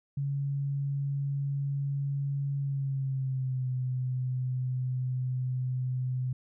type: tone with pitch glide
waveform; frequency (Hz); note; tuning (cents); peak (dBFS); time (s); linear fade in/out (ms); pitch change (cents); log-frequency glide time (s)
sine; 140 to 127.64; C#3 to C3; +18 to -43; -28; 0.17-6.33; 5; -161; 2.58-3.69
effects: none